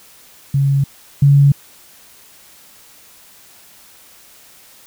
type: tone pair in turn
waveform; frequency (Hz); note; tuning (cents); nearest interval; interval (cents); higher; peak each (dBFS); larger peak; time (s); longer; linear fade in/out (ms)
sine; 138.59 / 141.09; C#3 / C#3; 0 / +31; unison; 31; second; -11 / -6; second; 0.54-0.84 / 1.22-1.52; neither; 5
effects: white hiss -45 dBFS RMS until 4.86 s